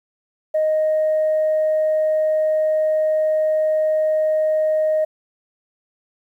sine tone, 622.3 Hz, D#5, in tune, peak -14 dBFS, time 0.54-5.05 s, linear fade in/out 10 ms, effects tanh soft clip ceiling -12 dBFS + 9-bit

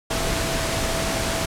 sine tone in noise, 659 Hz, E5, 1 cent flat, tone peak -30 dBFS, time 0.1-1.46 s, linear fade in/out 10 ms, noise pink, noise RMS -24 dBFS, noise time 0.1-1.46 s, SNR -9 dB, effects low-pass 10000 Hz 12 dB/octave

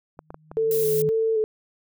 sine tone with exponential growth, 155.3 Hz, D#3, 3 cents flat, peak -25 dBFS, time 0.17-1.09 s, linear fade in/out 0 ms, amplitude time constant 200 ms
clicks, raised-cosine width 1 ms, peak -23 dBFS, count 4, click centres 0.191 / 0.305 / 0.344 / 0.515 s
sine tone with vibrato, 440 Hz, A4, in tune, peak -19 dBFS, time 0.57-1.44 s, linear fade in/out 0 ms, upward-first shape square, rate 1.9 Hz, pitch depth 25 cents each way
violet noise, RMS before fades -30 dBFS, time 0.71-1.02 s, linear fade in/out 2 ms
effects none

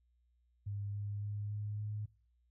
sine tone with pitch steps, 101.4 / 102.4 / 103.41 / 104.43 / 105.46 Hz, G#2 / G#2 / G#2 / G#2 / G#2, -41 / -24 / -7 / +10 / +27 cents, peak -37 dBFS, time 0.66-2.06 s, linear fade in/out 10 ms, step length 280 ms, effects noise-tail reverb RT60 0.4 s tail -24 dB re dry + added 60 Hz sine -70 dBFS peak until 2.5 s

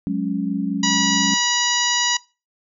sine chord, F# suspended second, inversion none, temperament equal with one note detuned, 183.08 / 207.7 / 277.2 Hz, F#3 / G#3 / C#4, -18 / 0 / 0 cents, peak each -24 dBFS, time 0.07-1.34 s, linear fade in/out 0 ms
harmonic tone, 970 Hz, B5, 31 cents flat, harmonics 1 / 2 / 3 / 4 / 5 / 6 / 7, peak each -25 / -25 / -25 / -25 / -25 / -25 / -25 dBFS, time 0.83-2.17 s, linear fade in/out 5 ms
effects noise-tail reverb RT60 0.3 s tail -21 dB re dry

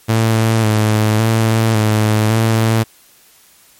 sawtooth tone with vibrato, 110 Hz, A2, in tune, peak -7 dBFS, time 0.08-2.84 s, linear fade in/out 20 ms, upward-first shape square, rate 0.9 Hz, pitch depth 33 cents each way, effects white hiss -48 dBFS RMS until 3.79 s + MP3 64 kbps

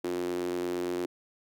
sawtooth tone with high-pass filter, 88.7 Hz, F2, 27 cents sharp, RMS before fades -32 dBFS, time 0.04-1.06 s, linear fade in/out 5 ms, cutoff 330 Hz, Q 6.3, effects none

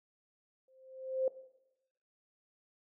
sine tone with exponential growth, 523.3 Hz, C5, in tune, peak -26 dBFS, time 0.68-1.28 s, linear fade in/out 2 ms, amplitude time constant 130 ms, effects noise-tail reverb RT60 0.9 s tail -17 dB re dry

